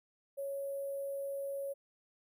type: tone with sample-and-hold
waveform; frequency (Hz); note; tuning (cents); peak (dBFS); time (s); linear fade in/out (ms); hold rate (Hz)
sine; 554.4; C#5; 0; -36; 0.37-1.74; 20; 11025
effects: none